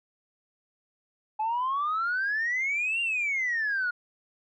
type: exponential two-way sweep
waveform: sine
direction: up then down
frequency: 850 to 2805 to 1416 Hz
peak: -24 dBFS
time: 1.39-3.91 s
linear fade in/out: 10 ms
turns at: 3.01 s
effects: tanh soft clip ceiling -22 dBFS